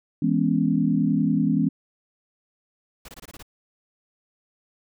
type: chord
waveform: sine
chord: C# minor seventh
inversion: first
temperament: equal with one note detuned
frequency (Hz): 164.81 / 206.1 / 246.9 / 277.2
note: E3 / G#3 / B3 / C#4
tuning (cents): 0 / -13 / 0 / 0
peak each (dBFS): -24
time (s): 0.22-1.69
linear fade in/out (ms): 5
type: noise bursts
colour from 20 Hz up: pink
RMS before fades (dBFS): -42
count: 7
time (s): 3.05-3.427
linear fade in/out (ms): 5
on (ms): 35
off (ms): 22
effects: none